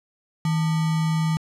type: tone with sample-and-hold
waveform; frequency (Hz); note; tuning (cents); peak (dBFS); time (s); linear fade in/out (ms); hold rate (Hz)
sine; 160; D#3; +49; -19; 0.45-1.37; 2; 1050
effects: low-pass 9000 Hz 12 dB/octave